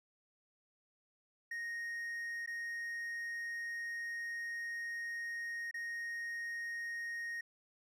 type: tone with dropouts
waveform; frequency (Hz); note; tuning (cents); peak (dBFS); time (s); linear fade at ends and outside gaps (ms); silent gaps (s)
triangle; 1864.7; A#6; 0; -37; 1.51-7.41; 5; 2.462-2.474 / 5.712-5.741
effects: none